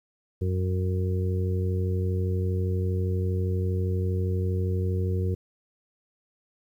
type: harmonic tone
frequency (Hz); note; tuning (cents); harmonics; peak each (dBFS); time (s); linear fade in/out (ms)
92.5; F#2; 0; 1 / 2 / 3 / 4 / 5; -24 / -34 / -43 / -34 / -36; 0.41-5.35; 10
effects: 10-bit